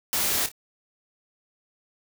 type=noise with echo; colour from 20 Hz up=white; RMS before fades=-25 dBFS; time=0.13-0.46 s; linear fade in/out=0 ms; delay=28 ms; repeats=2; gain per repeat=-11 dB; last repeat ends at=0.516 s; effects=none